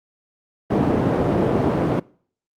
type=band-pass noise; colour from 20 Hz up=white; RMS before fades=-19 dBFS; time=0.7-2 s; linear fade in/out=10 ms; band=100 to 430 Hz; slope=12 dB/octave; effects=noise-tail reverb RT60 0.5 s tail -24 dB re dry + Opus 32 kbps